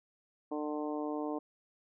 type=harmonic tone; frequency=150.1 Hz; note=D3; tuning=38 cents sharp; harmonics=2 / 3 / 4 / 5 / 6 / 7; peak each=-36 / -40 / -42 / -44 / -46 / -47 dBFS; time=0.51-1.39 s; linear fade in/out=10 ms; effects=none